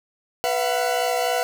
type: chord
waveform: 40% pulse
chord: B suspended fourth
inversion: none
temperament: equal with one note detuned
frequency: 493.9 / 676.2 / 740 Hz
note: B4 / E5 / F#5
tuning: 0 / +44 / 0 cents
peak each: -24 dBFS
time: 0.44-1.43 s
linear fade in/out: 0 ms
effects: 9-bit